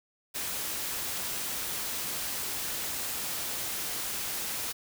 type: noise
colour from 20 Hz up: white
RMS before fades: -34 dBFS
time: 0.34-4.73 s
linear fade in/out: 20 ms
effects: none